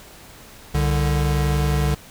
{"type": "tone pair together", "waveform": "square", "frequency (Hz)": [65.92, 146.83], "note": ["C2", "D3"], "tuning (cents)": [14, 0], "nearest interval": "octave + major second", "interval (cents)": 1386, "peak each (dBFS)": -21, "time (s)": [0.74, 1.95], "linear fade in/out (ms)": 10, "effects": ["pink hiss -44 dBFS RMS until 2.1 s"]}